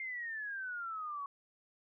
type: exponential sweep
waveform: sine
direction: down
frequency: 2124 to 1108.7 Hz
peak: -38 dBFS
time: 0-1.26 s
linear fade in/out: 2 ms
effects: none